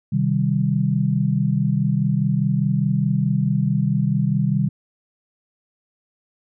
sine chord, C minor, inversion none, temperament equal, 130.81 / 155.56 / 196 Hz, C3 / Eb3 / G3, 0 / 0 / 0 cents, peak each -21 dBFS, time 0.12-4.69 s, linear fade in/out 10 ms, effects none

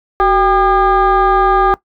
sine tone with frequency modulation, 794 Hz, G5, 22 cents sharp, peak -7 dBFS, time 0.2-1.74 s, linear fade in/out 0 ms, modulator 418 Hz, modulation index 1.3, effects noise-tail reverb RT60 0.1 s tail -19 dB re dry + tanh soft clip ceiling -4 dBFS

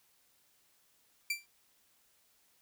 sawtooth tone with exponential decay, 2349 Hz, D7, in tune, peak -25 dBFS, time 1.3-1.46 s, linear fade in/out 5 ms, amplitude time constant 33 ms, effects white hiss -70 dBFS RMS until 2.61 s

